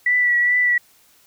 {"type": "tone with vibrato", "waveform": "sine", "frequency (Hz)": 1957, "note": "B6", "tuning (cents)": -16, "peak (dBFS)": -14, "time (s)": [0.06, 0.78], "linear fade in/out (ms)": 5, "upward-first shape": "triangle", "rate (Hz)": 2.4, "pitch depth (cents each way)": 29, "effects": ["white hiss -55 dBFS RMS until 1.26 s"]}